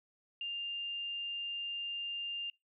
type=tone; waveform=sine; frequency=2800 Hz; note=F7; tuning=4 cents sharp; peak=-36 dBFS; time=0.41-2.5 s; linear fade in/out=2 ms; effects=noise-tail reverb RT60 0.2 s tail -24 dB re dry